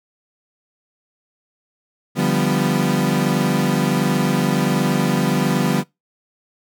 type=chord; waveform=35% pulse; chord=G dominant seventh; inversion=second; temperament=equal; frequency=146.83 / 174.61 / 196 / 246.9 Hz; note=D3 / F3 / G3 / B3; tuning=0 / 0 / 0 / 0 cents; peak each=-20 dBFS; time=2.15-5.84 s; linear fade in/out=50 ms; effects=noise-tail reverb RT60 0.2 s tail -23 dB re dry